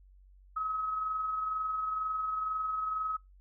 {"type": "tone with amplitude modulation", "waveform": "sine", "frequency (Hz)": 1278, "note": "D#6", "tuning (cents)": 46, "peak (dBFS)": -29, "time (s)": [0.56, 3.17], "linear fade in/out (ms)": 10, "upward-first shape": "sine", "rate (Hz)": 22.1, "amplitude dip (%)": 35, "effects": ["noise-tail reverb RT60 0.2 s tail -26 dB re dry", "added 47 Hz sine -55 dBFS peak until 3.4 s"]}